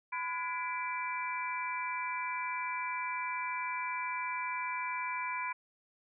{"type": "harmonic tone with a mistuned harmonic", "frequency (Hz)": 334.5, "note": "E4", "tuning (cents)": 25, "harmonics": [3, 4, 5, 6, 7], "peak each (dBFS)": [-36, -46, -46, -46, -38], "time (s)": [0.12, 5.53], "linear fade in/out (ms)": 10, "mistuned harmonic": 4, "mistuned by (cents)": 130, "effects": []}